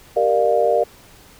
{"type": "chord", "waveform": "sine", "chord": "G minor seventh", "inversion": "none", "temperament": "equal with one note detuned", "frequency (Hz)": [392, 466.2, 599.7, 698.5], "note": ["G4", "Bb4", "D5", "F5"], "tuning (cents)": [0, 0, 36, 0], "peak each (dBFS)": [-24, -18, -18, -20], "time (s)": [0.16, 0.84], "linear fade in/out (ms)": 10, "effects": ["pink hiss -47 dBFS RMS until 1.39 s"]}